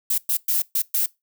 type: noise bursts at uneven times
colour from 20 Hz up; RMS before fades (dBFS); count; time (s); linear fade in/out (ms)
violet; -21; 5; 0.1-0.18 / 0.29-0.37 / 0.48-0.62 / 0.75-0.82 / 0.94-1.06; 5
effects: noise-tail reverb RT60 0.2 s tail -22 dB re dry